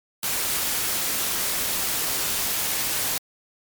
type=noise; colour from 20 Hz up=white; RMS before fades=-25 dBFS; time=0.23-3.18 s; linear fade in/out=2 ms; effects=MP3 96 kbps